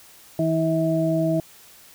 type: harmonic tone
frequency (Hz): 161.6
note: E3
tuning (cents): -34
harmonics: 1 / 2 / 4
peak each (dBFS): -23 / -23 / -23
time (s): 0.39-1.4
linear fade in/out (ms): 2
effects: white hiss -49 dBFS RMS until 1.94 s